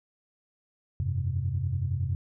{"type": "chord", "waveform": "sine", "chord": "F suspended second", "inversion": "none", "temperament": "equal", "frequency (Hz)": [87.31, 98, 130.81], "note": ["F2", "G2", "C3"], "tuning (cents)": [0, 0, 0], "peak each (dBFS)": -30, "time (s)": [1, 2.15], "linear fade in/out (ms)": 0, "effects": ["tanh soft clip ceiling -17 dBFS"]}